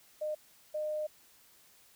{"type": "tone bursts at uneven times", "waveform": "sine", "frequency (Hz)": 610, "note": "D#5", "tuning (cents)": -34, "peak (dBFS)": -32, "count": 2, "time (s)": [[0.21, 0.35], [0.74, 1.07]], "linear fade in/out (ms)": 10, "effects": ["white hiss -62 dBFS RMS until 1.95 s"]}